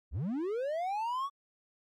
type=linear sweep; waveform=triangle; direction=up; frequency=47.83 to 1146 Hz; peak=-29 dBFS; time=0.11-1.3 s; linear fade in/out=50 ms; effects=MP3 64 kbps